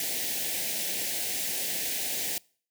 white band-stop noise, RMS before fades -31 dBFS, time 0-2.38 s, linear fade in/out 2 ms, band 810 to 1700 Hz, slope 48 dB/octave, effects noise-tail reverb RT60 0.5 s tail -26 dB re dry + high-pass 150 Hz 12 dB/octave

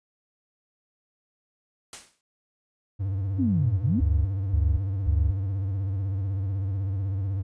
white noise with exponential decay, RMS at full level -36 dBFS, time 1.93-2.21 s, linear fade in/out 1 ms, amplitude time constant 59 ms
triangle tone with vibrato, 97.1 Hz, G2, 16 cents flat, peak -23 dBFS, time 2.99-7.43 s, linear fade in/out 20 ms, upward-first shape sine, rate 16 Hz, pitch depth 86 cents each way
sine exponential two-way sweep, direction down then up, 293.7 to 86 to 293.7 Hz, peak -21 dBFS, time 3.38-4.01 s, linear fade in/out 20 ms, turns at 3.79 s
sine tone bursts, 72.9 Hz, D2, 12 cents flat, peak -20 dBFS, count 3, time 4-5.31 s, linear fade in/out 10 ms, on 250 ms, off 280 ms
effects resampled to 22050 Hz

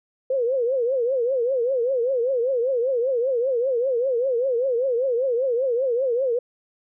sine tone with vibrato, 502 Hz, B4, 28 cents sharp, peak -19 dBFS, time 0.3-6.39 s, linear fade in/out 5 ms, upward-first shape triangle, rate 5.1 Hz, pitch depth 180 cents each way, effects none

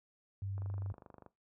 sine tone, 98 Hz, G2, in tune, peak -36 dBFS, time 0.42-0.92 s, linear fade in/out 0 ms
click train, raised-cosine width 1 ms, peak -38 dBFS, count 18, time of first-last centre 0.58-1.263 s, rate 24.9 Hz
effects noise-tail reverb RT60 0.2 s tail -18 dB re dry + high-pass 60 Hz 12 dB/octave

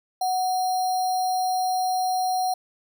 sine tone with sample-and-hold, 740 Hz, F#5, in tune, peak -21 dBFS, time 0.21-2.54 s, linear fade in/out 5 ms, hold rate 4900 Hz, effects none

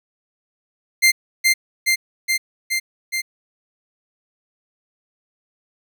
sawtooth tone with echo, 2093 Hz, C7, in tune, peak -7 dBFS, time 1.02-1.12 s, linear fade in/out 20 ms, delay 420 ms, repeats 5, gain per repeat -2 dB, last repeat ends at 3.22 s, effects none

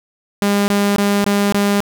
sawtooth tone bursts, 202.3 Hz, G#3, 45 cents flat, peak -9 dBFS, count 5, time 0.42-1.804 s, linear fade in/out 0 ms, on 260 ms, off 21 ms, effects none

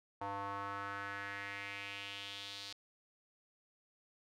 square tone with band-pass filter sweep, 100 Hz, G2, 35 cents sharp, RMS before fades -44 dBFS, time 0.21-2.73 s, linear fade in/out 5 ms, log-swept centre 900 to 4300 Hz, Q 3.1, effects none

